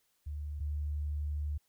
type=tone pair in turn; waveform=sine; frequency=74 / 74 Hz; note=D2 / D2; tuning=+14 / +14 cents; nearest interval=unison; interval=0 cents; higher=neither; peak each=-36 / -32 dBFS; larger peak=second; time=0.26-0.6 / 0.6-1.58 s; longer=second; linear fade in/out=10 ms; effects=white hiss -75 dBFS RMS until 1.68 s